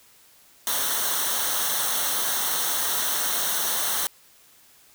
white noise with comb filter, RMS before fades -25 dBFS, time 0.67-4.07 s, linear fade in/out 0 ms, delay 0.41 ms, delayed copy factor -0.7, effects white hiss -55 dBFS RMS until 4.94 s

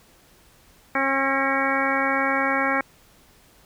harmonic tone with a mistuned harmonic, 270.9 Hz, C#4, 40 cents flat, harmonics 1 / 2 / 3 / 4 / 5 / 6 / 7 / 8, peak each -28 / -28 / -28 / -28 / -28 / -28 / -28 / -28 dBFS, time 0.95-2.81 s, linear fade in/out 2 ms, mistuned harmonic 8, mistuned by +58 cents, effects pink hiss -55 dBFS RMS until 3.65 s

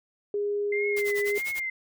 sine tone, 410 Hz, G#4, 22 cents flat, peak -25 dBFS, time 0.34-1.38 s, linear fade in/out 2 ms
sine tone with vibrato, 2080 Hz, C7, 11 cents flat, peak -28 dBFS, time 0.72-1.7 s, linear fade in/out 5 ms, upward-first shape triangle, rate 1.6 Hz, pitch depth 81 cents each way
white noise with tremolo, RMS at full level -37 dBFS, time 0.96-1.6 s, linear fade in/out 10 ms, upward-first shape sine, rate 10 Hz, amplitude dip 95%
effects none

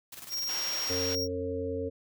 white noise with tremolo, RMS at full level -43 dBFS, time 0.12-0.95 s, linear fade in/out 5 ms, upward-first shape square, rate 20 Hz, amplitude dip 60%
square tone, 5588 Hz, F8, in tune, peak -31 dBFS, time 0.29-1.28 s, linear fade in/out 50 ms
white band-pass noise, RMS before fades -40 dBFS, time 0.49-1.15 s, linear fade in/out 0 ms, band 350 to 4500 Hz, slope 12 dB/octave
harmonic tone, 90.6 Hz, F#2, 36 cents flat, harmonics 1 / 3 / 5 / 6, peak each -38 / -37 / -33 / -38 dBFS, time 0.89-1.9 s, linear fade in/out 20 ms
effects none

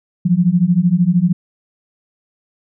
sine beating tone pair, 169.3 / 182.3 Hz, E3 / F#3, +46 / -25 cents, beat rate 13 Hz, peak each -14 / -13 dBFS, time 0.25-1.33 s, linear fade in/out 10 ms, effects none

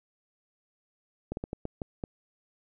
slowing click train, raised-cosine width 2 ms, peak -20 dBFS, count 7, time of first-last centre 1.32-2.038 s, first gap 51 ms, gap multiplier 1.34, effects none

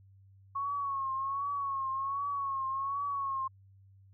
sine tone with vibrato, 1100 Hz, C#6, 14 cents flat, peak -31 dBFS, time 0.55-3.48 s, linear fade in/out 10 ms, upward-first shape triangle, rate 1.3 Hz, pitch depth 67 cents each way, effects added 97 Hz sine -56 dBFS peak until 4.13 s

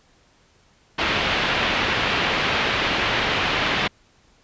white low-pass noise, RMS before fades -22 dBFS, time 0.98-3.88 s, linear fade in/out 10 ms, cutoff 3300 Hz, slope 24 dB/octave, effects pink hiss -58 dBFS RMS until 4.43 s + resampled to 16000 Hz

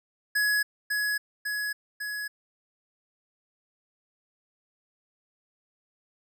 square tone with echo, 1683 Hz, G#6, 23 cents sharp, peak -23 dBFS, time 0.35-0.63 s, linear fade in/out 10 ms, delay 550 ms, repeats 3, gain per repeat -3 dB, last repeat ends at 2.28 s, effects none

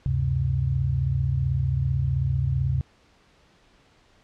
sine tone cluster, 73.7 / 96.4 / 132 Hz, D2 / G2 / C3, +7 / -28 / +16 cents, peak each -27 / -28 / -23 dBFS, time 0.06-2.81 s, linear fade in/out 0 ms, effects pink hiss -59 dBFS RMS until 4.23 s + low-pass 5000 Hz 12 dB/octave

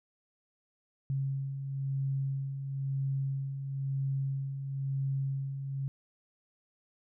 sine beating tone pair, 135.5 / 136.5 Hz, C#3 / C#3, -39 / -26 cents, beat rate 1 Hz, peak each -40 / -31 dBFS, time 1.1-5.88 s, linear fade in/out 0 ms, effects none

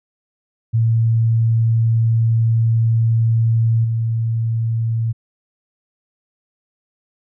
sine tone with level steps, 113.9 Hz, A#2, 40 cents flat, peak -12 / -16 dBFS, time 0.73-5.13 s, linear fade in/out 20 ms, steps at 3.84 s, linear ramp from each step 10 ms, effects none

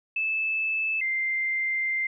sine tone pair in turn, 2622 / 2091 Hz, E7 / C7, -10 / -2 cents, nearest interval major third, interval 392 cents, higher first, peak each -24 dBFS, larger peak neither, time 0.16-1.01 / 1.01-2.07 s, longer second, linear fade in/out 5 ms, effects none

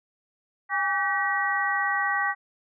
harmonic tone with a mistuned harmonic, 383.5 Hz, G4, 38 cents flat, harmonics 2 / 3 / 4 / 5, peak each -29 / -29 / -30 / -26 dBFS, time 0.69-2.35 s, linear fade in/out 50 ms, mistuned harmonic 2, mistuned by +91 cents, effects none

